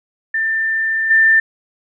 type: tone with level steps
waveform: sine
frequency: 1787 Hz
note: A6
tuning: 26 cents sharp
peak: -15 / -8 dBFS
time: 0.34-1.4 s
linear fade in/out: 5 ms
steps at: 1.1 s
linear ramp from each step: 10 ms
effects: none